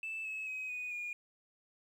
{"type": "tone with pitch steps", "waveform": "sine", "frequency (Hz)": [2637, 2584, 2533, 2482, 2432], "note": ["E7", "E7", "D#7", "D#7", "D#7"], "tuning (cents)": [0, -35, 30, -5, -40], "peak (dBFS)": -36, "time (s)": [0.03, 1.13], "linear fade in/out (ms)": 2, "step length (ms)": 220, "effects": ["tanh soft clip ceiling -35 dBFS", "11-bit"]}